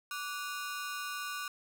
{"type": "ring-modulated tone", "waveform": "sawtooth", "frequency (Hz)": 1318.5, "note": "E6", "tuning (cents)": 0, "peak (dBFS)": -30, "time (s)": [0.11, 1.48], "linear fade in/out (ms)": 2, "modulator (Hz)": 157, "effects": []}